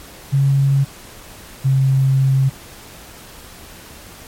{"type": "tone pair in turn", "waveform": "sine", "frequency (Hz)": [137.9, 134.21], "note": ["C#3", "C3"], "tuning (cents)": [-9, 44], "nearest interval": "unison", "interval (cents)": 47, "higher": "first", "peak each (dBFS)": -11, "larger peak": "neither", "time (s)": [[0.32, 0.85], [1.64, 2.5]], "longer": "second", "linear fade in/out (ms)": 20, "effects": ["pink hiss -39 dBFS RMS until 4.27 s", "MP3 64 kbps"]}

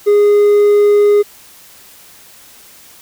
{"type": "tone with hard clipping", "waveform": "triangle", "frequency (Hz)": 412.4, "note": "G#4", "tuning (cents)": -12, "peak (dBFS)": -7, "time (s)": [0.06, 1.23], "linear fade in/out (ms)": 20, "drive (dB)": 5, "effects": ["white hiss -41 dBFS RMS until 3.01 s"]}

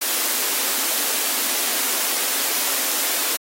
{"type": "high-pass noise", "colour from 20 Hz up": "white", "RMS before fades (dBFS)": -22, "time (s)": [0.01, 3.37], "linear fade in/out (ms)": 10, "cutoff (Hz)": 230, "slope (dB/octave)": 96, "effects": ["AAC 48 kbps"]}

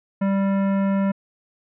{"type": "tone with hard clipping", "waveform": "sine", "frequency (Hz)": 196, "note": "G3", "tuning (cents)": 0, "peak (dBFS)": -20, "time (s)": [0.21, 1.12], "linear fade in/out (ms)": 10, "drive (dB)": 15, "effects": ["resampled to 8000 Hz"]}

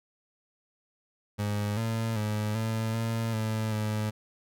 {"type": "tone with pitch steps", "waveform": "30% pulse", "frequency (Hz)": [103.7, 113, 106.3, 111.6, 113.8, 109.8, 107.3], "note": ["G#2", "A2", "G#2", "A2", "A#2", "A2", "A2"], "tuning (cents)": [-2, 47, 41, 25, -41, -3, -43], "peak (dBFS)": -25, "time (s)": [1.38, 4.11], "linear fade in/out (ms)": 20, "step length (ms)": 390, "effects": []}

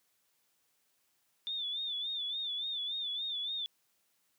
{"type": "tone with vibrato", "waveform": "sine", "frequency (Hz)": 3547, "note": "A7", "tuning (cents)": 13, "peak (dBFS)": -34, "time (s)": [1.47, 3.66], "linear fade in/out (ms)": 0, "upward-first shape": "sine", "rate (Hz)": 3.5, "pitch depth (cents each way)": 82, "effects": ["white hiss -75 dBFS RMS until 4.38 s", "high-pass 100 Hz 12 dB/octave"]}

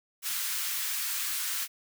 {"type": "high-pass noise", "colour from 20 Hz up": "white", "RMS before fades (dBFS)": -32, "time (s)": [0.22, 1.68], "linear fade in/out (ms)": 50, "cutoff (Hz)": 1200, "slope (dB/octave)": 24, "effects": []}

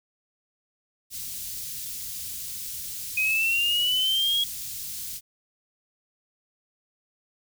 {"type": "band-stop noise", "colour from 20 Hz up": "white", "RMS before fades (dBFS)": -35, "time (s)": [1.1, 5.21], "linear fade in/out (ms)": 50, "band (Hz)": [140, 4200], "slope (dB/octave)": 12}
{"type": "linear sweep", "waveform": "sine", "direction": "up", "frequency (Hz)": [2502, 3322], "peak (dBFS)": -21, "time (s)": [3.17, 4.44], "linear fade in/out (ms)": 5}
{"effects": []}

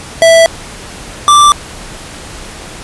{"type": "tone pair in turn", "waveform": "square", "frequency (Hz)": [659.3, 1174.7], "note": ["E5", "D6"], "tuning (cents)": [0, 0], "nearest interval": "minor seventh", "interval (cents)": 1000, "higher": "second", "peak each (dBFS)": -3, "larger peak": "neither", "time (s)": [[0.22, 0.46], [1.28, 1.52]], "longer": "neither", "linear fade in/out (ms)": 0, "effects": ["pink hiss -28 dBFS RMS until 2.83 s", "resampled to 24000 Hz"]}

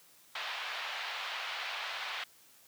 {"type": "band-pass noise", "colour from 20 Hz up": "white", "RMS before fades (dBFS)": -39, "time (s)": [0.35, 2.24], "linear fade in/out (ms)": 5, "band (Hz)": [690, 3600], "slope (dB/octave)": 24, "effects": ["white hiss -61 dBFS RMS until 2.67 s", "high-pass 100 Hz 12 dB/octave"]}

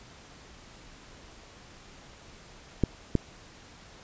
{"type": "clicks", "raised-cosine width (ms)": 3, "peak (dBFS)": -9, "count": 2, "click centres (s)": [2.837, 3.153], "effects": ["pink hiss -51 dBFS RMS until 4.03 s", "resampled to 16000 Hz"]}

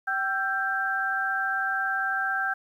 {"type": "tone cluster", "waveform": "sine", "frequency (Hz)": [771, 1339, 1577], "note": ["G5", "E6", "G6"], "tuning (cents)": [-29, 27, 10], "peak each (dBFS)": [-31, -32, -26], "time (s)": [0.07, 2.54], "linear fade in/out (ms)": 10, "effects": ["10-bit"]}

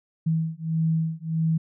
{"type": "beating tone pair", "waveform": "sine", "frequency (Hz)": [160.7, 162.3], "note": ["E3", "E3"], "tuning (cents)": [-44, -27], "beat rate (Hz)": 1.6, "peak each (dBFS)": -25, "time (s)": [0.26, 1.58], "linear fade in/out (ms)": 10, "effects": []}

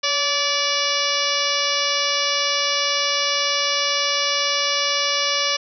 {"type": "harmonic tone with a mistuned harmonic", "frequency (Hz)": 578, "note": "D5", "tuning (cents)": -28, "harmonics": [1, 2, 3, 4, 5, 6, 7, 8, 9, 10], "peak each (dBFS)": [-28, -27, -30, -27, -26, -28, -29, -30, -26, -29], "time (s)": [0.03, 5.57], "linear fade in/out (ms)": 10, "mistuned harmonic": 1, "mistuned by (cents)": -35, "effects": []}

